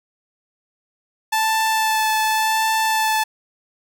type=tone with vibrato; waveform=sawtooth; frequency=877 Hz; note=A5; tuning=6 cents flat; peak=-13 dBFS; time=1.32-3.24 s; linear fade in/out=10 ms; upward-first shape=sine; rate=0.89 Hz; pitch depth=12 cents each way; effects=none